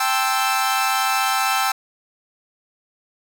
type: chord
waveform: sawtooth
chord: A minor seventh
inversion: third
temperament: equal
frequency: 784 / 880 / 1046.5 / 1318.5 Hz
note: G5 / A5 / C6 / E6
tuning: 0 / 0 / 0 / 0 cents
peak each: -18 / -23 / -24 / -18 dBFS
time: 0-1.72 s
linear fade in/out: 5 ms
effects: none